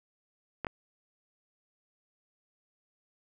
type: clicks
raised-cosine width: 0.5 ms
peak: -18 dBFS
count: 2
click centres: 0.647 / 0.668 s
effects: 9-bit